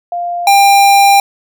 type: tone pair in turn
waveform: sine / square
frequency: 698.5 / 796.8 Hz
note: F5 / G5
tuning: 0 / +28 cents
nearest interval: major second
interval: 228 cents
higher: second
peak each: -15 / -5 dBFS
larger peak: second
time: 0.12-0.47 / 0.47-1.2 s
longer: second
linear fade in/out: 2 ms
effects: none